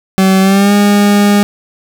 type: tone with pitch glide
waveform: 40% pulse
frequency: 190.5 to 204.2 Hz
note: G3 to G#3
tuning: -49 to -29 cents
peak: -5 dBFS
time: 0.18-1.43 s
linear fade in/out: 0 ms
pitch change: +120 cents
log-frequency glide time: 0.41-0.73 s
effects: none